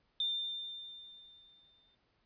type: tone with exponential decay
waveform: sine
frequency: 3595 Hz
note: A7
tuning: 36 cents sharp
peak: -30 dBFS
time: 0.2-1.95 s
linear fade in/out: 2 ms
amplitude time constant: 380 ms
effects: pink hiss -75 dBFS RMS until 2.25 s + resampled to 11025 Hz